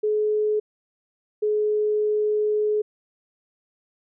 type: tone pair in turn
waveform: sine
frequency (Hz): 425.1 / 423.3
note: G#4 / G#4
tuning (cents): +40 / +33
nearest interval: unison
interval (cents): 7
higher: first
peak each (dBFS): -19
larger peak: neither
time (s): 0.03-0.6 / 1.42-2.82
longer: second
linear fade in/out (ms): 10
effects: none